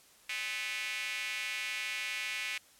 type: tone with high-pass filter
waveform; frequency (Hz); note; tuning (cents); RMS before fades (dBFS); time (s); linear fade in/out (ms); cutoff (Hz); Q
square; 116.2; A#2; -5; -37; 0.29-2.58; 5; 2300; 3.9
effects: white hiss -61 dBFS RMS until 2.79 s + low-pass 12000 Hz 12 dB/octave